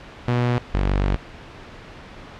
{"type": "tone pair in turn", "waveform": "sawtooth", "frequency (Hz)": [121.9, 48.26], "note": ["B2", "G1"], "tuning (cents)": [-22, -26], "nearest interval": "octave + major third", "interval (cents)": 1604, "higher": "first", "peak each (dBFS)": -14, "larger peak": "neither", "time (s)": [[0.28, 0.58], [0.74, 1.16]], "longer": "second", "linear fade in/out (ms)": 0, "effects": ["pink hiss -40 dBFS RMS until 2.39 s", "low-pass 3000 Hz 12 dB/octave"]}